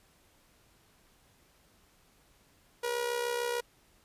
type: tone with amplitude modulation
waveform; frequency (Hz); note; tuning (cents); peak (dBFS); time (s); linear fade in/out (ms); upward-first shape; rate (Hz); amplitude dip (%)
sawtooth; 480; B4; -49; -24; 2.83-3.61; 10; sine; 66.7; 60
effects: pink hiss -65 dBFS RMS until 4.04 s + resampled to 32000 Hz